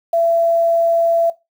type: tone with quantisation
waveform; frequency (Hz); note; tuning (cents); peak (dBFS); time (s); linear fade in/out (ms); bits
sine; 671; E5; +31; -12; 0.13-1.3; 5; 7
effects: noise-tail reverb RT60 0.2 s tail -17 dB re dry